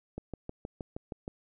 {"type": "click train", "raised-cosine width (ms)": 2, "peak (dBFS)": -24, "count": 8, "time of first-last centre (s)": [0.18, 1.279], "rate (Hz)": 6.37, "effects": []}